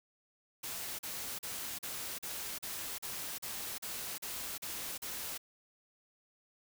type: noise bursts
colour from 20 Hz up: white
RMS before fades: -41 dBFS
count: 12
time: 0.63-5.379 s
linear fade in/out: 10 ms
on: 360 ms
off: 39 ms
effects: none